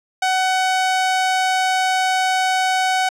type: tone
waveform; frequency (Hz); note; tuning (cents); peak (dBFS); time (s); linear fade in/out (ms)
sawtooth; 750; F#5; +23; -12; 0.22-3.09; 5
effects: low-pass 8000 Hz 12 dB/octave